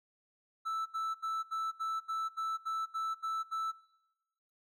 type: tone bursts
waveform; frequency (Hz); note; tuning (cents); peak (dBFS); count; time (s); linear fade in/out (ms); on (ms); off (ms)
triangle; 1318.5; E6; 0; -31; 11; 0.65-3.72; 20; 210; 76
effects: noise-tail reverb RT60 1.0 s tail -22 dB re dry